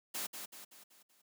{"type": "noise with echo", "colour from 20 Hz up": "white", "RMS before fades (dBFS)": -39, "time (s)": [0.14, 0.27], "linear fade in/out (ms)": 10, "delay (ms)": 190, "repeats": 5, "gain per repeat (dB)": -6, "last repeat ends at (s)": 1.22, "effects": ["high-pass 200 Hz 12 dB/octave"]}